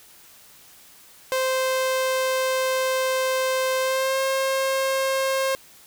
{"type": "tone with pitch glide", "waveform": "sawtooth", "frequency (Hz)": [521, 534.4], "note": ["C5", "C5"], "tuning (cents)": [-7, 36], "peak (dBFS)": -17, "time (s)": [1.32, 5.55], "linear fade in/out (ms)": 0, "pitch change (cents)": 43, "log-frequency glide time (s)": [3.81, 4.2], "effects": ["white hiss -50 dBFS RMS until 5.86 s"]}